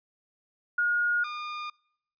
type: tone pair in turn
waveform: sine / sawtooth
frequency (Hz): 1434 / 1212.9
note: F6 / D#6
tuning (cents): +45 / -45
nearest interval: minor third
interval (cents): 290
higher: first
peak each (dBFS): -22 / -30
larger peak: first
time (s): 0.78-1.24 / 1.24-1.7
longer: neither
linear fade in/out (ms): 5
effects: noise-tail reverb RT60 0.7 s tail -26 dB re dry + resampled to 11025 Hz